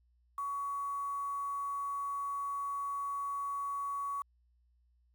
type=tone with quantisation; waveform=sine; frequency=1125 Hz; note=C#6; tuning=25 cents sharp; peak=-34 dBFS; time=0.38-4.22 s; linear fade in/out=2 ms; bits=9; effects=added 60 Hz sine -67 dBFS peak until 5.14 s